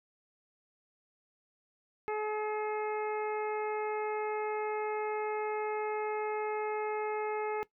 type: harmonic tone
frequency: 426.3 Hz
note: G#4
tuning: 45 cents sharp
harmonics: 1 / 2 / 3 / 4 / 5 / 6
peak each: -33 / -37 / -43 / -47 / -44 / -51 dBFS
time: 2.08-7.63 s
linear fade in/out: 0 ms
effects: noise-tail reverb RT60 0.1 s tail -18 dB re dry